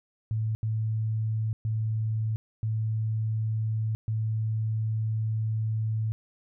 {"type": "tone bursts at uneven times", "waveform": "sine", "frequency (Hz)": 110, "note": "A2", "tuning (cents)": 0, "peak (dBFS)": -25, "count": 5, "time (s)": [[0.31, 0.55], [0.63, 1.53], [1.65, 2.36], [2.63, 3.95], [4.08, 6.12]], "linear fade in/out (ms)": 0, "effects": []}